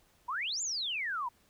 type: exponential two-way sweep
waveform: sine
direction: up then down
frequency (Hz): 920 to 7370 to 920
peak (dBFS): -32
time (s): 0.28-1.29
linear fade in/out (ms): 10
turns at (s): 0.62
effects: pink hiss -67 dBFS RMS until 1.49 s